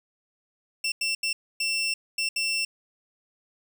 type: tone bursts at uneven times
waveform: 20% pulse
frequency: 2700 Hz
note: E7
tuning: 41 cents sharp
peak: -20 dBFS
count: 6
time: 0.84-0.92 / 1.01-1.15 / 1.23-1.33 / 1.6-1.94 / 2.18-2.29 / 2.36-2.65 s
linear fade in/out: 5 ms
effects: 10-bit